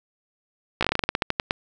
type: slowing click train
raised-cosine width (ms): 0.3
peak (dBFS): -5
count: 15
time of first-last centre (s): 0.81-1.509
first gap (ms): 16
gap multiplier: 1.16
effects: none